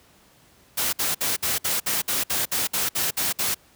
white noise bursts, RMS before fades -24 dBFS, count 13, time 0.77-3.546 s, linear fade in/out 10 ms, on 160 ms, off 58 ms, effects pink hiss -56 dBFS RMS until 3.75 s + high-pass 60 Hz 12 dB/octave

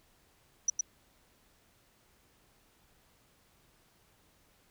sine tone with echo, 5920 Hz, F#8, in tune, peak -23 dBFS, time 0.68-0.7 s, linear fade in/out 5 ms, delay 110 ms, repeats 1, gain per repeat -3 dB, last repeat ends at 0.81 s, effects pink hiss -67 dBFS RMS until 4.7 s

